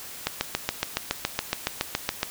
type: click train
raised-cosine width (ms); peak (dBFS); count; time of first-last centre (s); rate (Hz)
0.2; -6; 15; 0.27-2.231; 7.14
effects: white hiss -40 dBFS RMS until 2.3 s